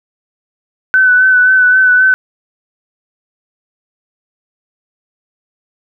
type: tone with vibrato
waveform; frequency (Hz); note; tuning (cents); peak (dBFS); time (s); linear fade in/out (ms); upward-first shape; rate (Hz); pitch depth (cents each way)
sine; 1507; F#6; +31; -5; 0.94-2.14; 0; sine; 3.8; 27
effects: none